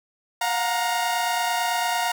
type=tone cluster; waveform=sawtooth; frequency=710 / 739 / 934 Hz; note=F5 / F#5 / A#5; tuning=+28 / -2 / +3 cents; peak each=-22 / -28 / -21 dBFS; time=0.41-2.12 s; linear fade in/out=5 ms; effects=9-bit